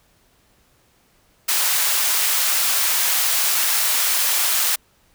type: high-pass noise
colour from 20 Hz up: white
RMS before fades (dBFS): -19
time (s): 1.48-4.76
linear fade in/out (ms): 10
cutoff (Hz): 810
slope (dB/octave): 12
effects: pink hiss -59 dBFS RMS until 5.14 s